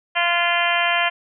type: harmonic tone with a mistuned harmonic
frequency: 345.3 Hz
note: F4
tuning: 20 cents flat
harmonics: 2 / 3 / 4 / 5 / 6 / 7 / 8 / 9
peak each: -23 / -25 / -27 / -24 / -25 / -26 / -26 / -26 dBFS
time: 0.15-1.1 s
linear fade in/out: 20 ms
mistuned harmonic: 4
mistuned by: +16 cents
effects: none